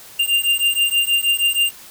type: beating tone pair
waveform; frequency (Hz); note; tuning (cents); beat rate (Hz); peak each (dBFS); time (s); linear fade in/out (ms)
square; 2792 / 2798.3; F7 / F7; -1 / +3; 6.3; -19; 0.19-1.71; 10
effects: white hiss -41 dBFS RMS until 1.9 s

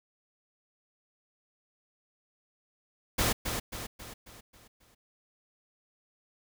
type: noise with echo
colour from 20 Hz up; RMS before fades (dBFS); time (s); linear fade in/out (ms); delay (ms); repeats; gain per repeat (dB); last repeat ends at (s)
pink; -27; 3.18-3.33; 10; 270; 6; -6; 4.95
effects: none

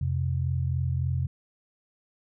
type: tone pair together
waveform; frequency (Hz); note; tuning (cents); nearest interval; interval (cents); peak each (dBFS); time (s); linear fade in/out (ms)
sine; 87.31 / 130.82; F2 / C3; 0 / 0; perfect fifth; 700; -27; 0.01-1.27; 5
effects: none

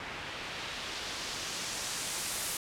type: noise with low-pass filter sweep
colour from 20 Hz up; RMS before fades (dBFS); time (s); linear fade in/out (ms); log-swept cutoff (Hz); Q
white; -38; 0-2.57; 2; 2300 to 11000; 1
effects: none

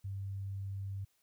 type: tone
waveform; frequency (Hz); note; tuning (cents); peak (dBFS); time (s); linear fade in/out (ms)
sine; 98; G2; 0; -37; 0.04-1.05; 10
effects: white hiss -75 dBFS RMS until 1.22 s

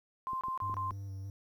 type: tone bursts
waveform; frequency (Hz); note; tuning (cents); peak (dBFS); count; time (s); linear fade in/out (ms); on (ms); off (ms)
sine; 1046; C6; -1; -33; 4; 0.27-0.908; 0; 140; 26
type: clicks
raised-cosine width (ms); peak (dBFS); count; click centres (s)
3; -35; 5; 0.333 / 0.484 / 0.697 / 0.739 / 0.914
type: tone with vibrato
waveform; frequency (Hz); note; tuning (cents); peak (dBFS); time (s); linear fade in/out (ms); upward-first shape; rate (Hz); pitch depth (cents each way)
triangle; 97.7; G2; -5; -37; 0.62-1.3; 0; square; 3.2; 22
effects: 11-bit

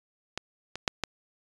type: clicks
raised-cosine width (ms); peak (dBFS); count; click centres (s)
0.2; -14 / -18 / -6 / -10; 4; 0.376 / 0.756 / 0.878 / 1.037
effects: resampled to 22050 Hz

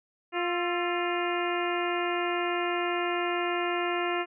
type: harmonic tone with a mistuned harmonic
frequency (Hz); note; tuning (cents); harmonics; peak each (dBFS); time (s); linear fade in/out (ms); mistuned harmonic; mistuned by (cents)
351; F4; +9; 1 / 2 / 3 / 4 / 5 / 6 / 7 / 8; -30 / -33 / -35 / -36 / -37 / -38 / -38 / -39; 0.32-4.26; 50; 4; -64
effects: none

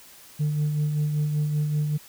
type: tone with tremolo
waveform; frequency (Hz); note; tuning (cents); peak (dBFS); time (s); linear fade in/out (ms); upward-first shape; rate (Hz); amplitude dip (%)
sine; 150; D3; +37; -18; 0.39-1.98; 20; sine; 5.2; 45
effects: tanh soft clip ceiling -19 dBFS + white hiss -49 dBFS RMS until 2.08 s

